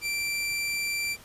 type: tone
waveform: sawtooth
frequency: 2349 Hz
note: D7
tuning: in tune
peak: -24 dBFS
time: 0.01-1.17 s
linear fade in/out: 50 ms
effects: pink hiss -50 dBFS RMS until 1.24 s + resampled to 32000 Hz